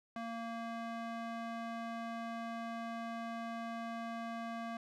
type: tone with band-pass filter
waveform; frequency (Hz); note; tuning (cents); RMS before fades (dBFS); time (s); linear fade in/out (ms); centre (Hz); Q
square; 230; A#3; -23; -42; 0.16-4.77; 2; 950; 0.75
effects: none